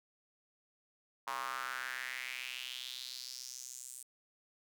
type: tone with high-pass filter sweep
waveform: square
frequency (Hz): 63.5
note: B1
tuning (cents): +49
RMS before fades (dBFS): -43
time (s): 1.27-4.03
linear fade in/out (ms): 5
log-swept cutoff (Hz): 1000 to 8600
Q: 3.9
effects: none